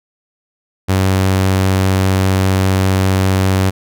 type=tone; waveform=sawtooth; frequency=95 Hz; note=F#2; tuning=46 cents sharp; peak=-7 dBFS; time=0.88-3.71 s; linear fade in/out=20 ms; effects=none